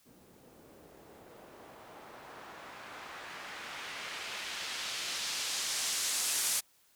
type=noise with low-pass filter sweep; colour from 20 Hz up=blue; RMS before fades=-39 dBFS; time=0.05-6.61 s; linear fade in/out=20 ms; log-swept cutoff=270 to 9800 Hz; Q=0.89; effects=white hiss -67 dBFS RMS until 6.95 s